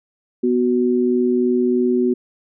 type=tone pair together; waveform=sine; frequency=246.9 / 370 Hz; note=B3 / F#4; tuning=0 / 0 cents; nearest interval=perfect fifth; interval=700 cents; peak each=-17 dBFS; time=0.43-2.14 s; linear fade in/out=10 ms; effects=none